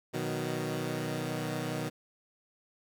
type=chord; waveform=15% pulse; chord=B major; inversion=none; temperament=equal; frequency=123.47 / 155.56 / 185 Hz; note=B2 / D#3 / F#3; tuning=0 / 0 / 0 cents; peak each=-30 / -29 / -33 dBFS; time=0.13-1.9 s; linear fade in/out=20 ms; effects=none